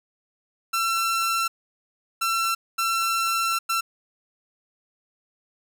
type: tone bursts at uneven times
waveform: sawtooth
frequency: 1348 Hz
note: E6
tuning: 38 cents sharp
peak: -18 dBFS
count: 4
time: 0.73-1.48 / 2.21-2.55 / 2.78-3.59 / 3.69-3.81 s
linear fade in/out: 10 ms
effects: none